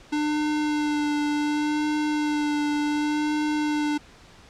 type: tone with vibrato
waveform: square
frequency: 298.4 Hz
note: D4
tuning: 28 cents sharp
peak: -23 dBFS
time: 0.12-3.98 s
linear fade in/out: 10 ms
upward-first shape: sine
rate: 0.68 Hz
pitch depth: 19 cents each way
effects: pink hiss -50 dBFS RMS until 4.49 s + low-pass 6000 Hz 12 dB/octave